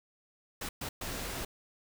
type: noise bursts at uneven times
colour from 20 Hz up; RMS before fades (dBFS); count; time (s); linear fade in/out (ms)
pink; -38; 3; 0.61-0.69 / 0.81-0.89 / 1.01-1.45; 5
effects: none